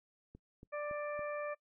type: click train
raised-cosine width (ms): 3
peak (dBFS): -39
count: 4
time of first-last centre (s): 0.35-1.193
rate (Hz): 3.56
type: harmonic tone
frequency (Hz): 590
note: D5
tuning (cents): +8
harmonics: 1 / 2 / 3 / 4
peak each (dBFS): -38 / -44 / -48 / -50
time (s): 0.72-1.55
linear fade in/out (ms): 20
effects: noise-tail reverb RT60 0.1 s tail -23 dB re dry